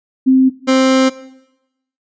sine / 30% pulse tone pair in turn, 261.6 / 262.6 Hz, C4 / C4, 0 / +6 cents, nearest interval unison, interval 6 cents, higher second, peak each -6 dBFS, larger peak neither, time 0.26-0.5 / 0.67-1.1 s, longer second, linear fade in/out 20 ms, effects noise-tail reverb RT60 0.9 s tail -18 dB re dry + resampled to 16000 Hz

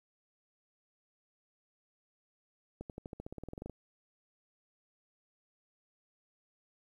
accelerating click train, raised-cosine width 2 ms, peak -29 dBFS, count 16, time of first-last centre 2.81-3.697 s, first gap 88 ms, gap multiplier 0.94, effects 11-bit

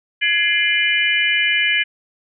sine tone cluster, 1683 / 2091 / 2396 / 2978 Hz, G#6 / C7 / D7 / F#7, +23 / -2 / +34 / +11 cents, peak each -20 dBFS, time 0.21-1.84 s, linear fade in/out 20 ms, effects none

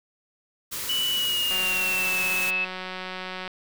white band-stop noise, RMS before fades -32 dBFS, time 0.71-2.51 s, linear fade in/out 20 ms, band 600 to 870 Hz, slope 96 dB/octave
sine tone with pitch glide, 2960 to 2607 Hz, F#7 to E7, 0 to -20 cents, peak -23 dBFS, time 0.89-2.65 s, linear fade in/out 5 ms, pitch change -220 cents, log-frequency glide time 1.11-2.23 s
click train, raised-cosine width 0.3 ms, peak -18 dBFS, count 365, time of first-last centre 1.51-3.478 s, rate 185 Hz
effects none

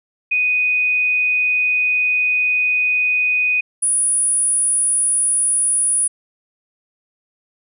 sine tone pair in turn, 2489 / 9768 Hz, D#7 / D#9, 0 / -33 cents, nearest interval 2 octaves, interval 2367 cents, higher second, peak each -14 dBFS, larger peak neither, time 0.31-3.61 / 3.82-6.08 s, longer first, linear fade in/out 10 ms, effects none

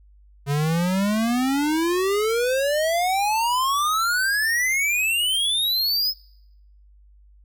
square exponential sweep, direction up, 138.59 to 5200 Hz, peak -20 dBFS, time 0.46-6.14 s, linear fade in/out 50 ms, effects noise-tail reverb RT60 0.8 s tail -25 dB re dry + added 50 Hz sine -49 dBFS peak until 7.44 s

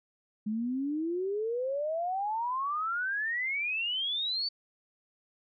sine exponential sweep, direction up, 207.9 to 4578 Hz, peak -29 dBFS, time 0.46-4.49 s, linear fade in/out 10 ms, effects none

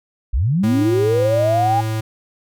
sine linear sweep, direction up, 45 to 817 Hz, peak -14 dBFS, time 0.33-1.81 s, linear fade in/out 10 ms
square tone, 110 Hz, A2, in tune, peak -20 dBFS, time 0.63-2.01 s, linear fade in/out 10 ms
effects none

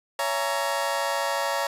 30% pulse chord, A# half-diminished seventh, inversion first, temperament just, 559.4 / 671.3 / 839.1 / 932.3 Hz, C#5 / E5 / G#5 / A#5, +16 / +31 / +18 / 0 cents, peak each -26 / -29 / -31 / -26 dBFS, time 0.19-1.67 s, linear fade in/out 2 ms, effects resampled to 32000 Hz + 8-bit

